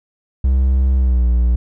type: tone with pitch glide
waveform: triangle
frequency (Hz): 65.41 to 59.98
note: C2 to B1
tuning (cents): 0 to -50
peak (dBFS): -9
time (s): 0.44-1.56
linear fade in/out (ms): 5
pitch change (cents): -150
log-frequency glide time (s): 0.95-1.27
effects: none